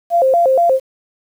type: tone with vibrato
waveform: sine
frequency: 602 Hz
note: D5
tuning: 43 cents sharp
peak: -9 dBFS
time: 0.1-0.8 s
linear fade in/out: 50 ms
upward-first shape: square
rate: 4.2 Hz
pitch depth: 230 cents each way
effects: 7-bit